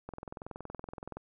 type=click train; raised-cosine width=1 ms; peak=-27 dBFS; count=24; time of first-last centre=0.09-1.17 s; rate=21.3 Hz; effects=none